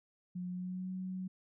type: tone with pitch glide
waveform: sine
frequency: 179.9 to 185.92 Hz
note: F#3 to F#3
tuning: -48 to +9 cents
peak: -37 dBFS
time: 0.35-1.28 s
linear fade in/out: 10 ms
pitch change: +57 cents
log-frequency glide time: 0.49-0.9 s
effects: none